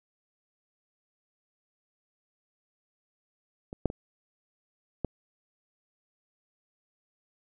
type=clicks; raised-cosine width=2 ms; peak=-25 / -10 / -23 / -15 dBFS; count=4; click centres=3.729 / 3.857 / 3.901 / 5.047 s; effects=none